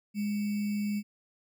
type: tone with sample-and-hold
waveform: sine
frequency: 206.8 Hz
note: G#3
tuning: 7 cents flat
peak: -28 dBFS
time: 0.14-1.03 s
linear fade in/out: 50 ms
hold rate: 2450 Hz
effects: none